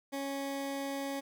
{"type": "tone", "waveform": "20% pulse", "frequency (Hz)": 276.3, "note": "C#4", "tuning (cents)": -6, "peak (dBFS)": -30, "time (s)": [0.12, 1.21], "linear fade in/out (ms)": 20, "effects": ["11-bit"]}